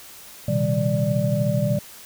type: tone cluster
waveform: sine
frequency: 119.9 / 132.8 / 156.3 / 195.6 / 587 Hz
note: A#2 / C3 / D#3 / G3 / D5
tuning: +49 / +26 / +8 / -4 / -1 cents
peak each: -25 dBFS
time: 0.48-1.79 s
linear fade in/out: 5 ms
effects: white hiss -43 dBFS RMS until 2.05 s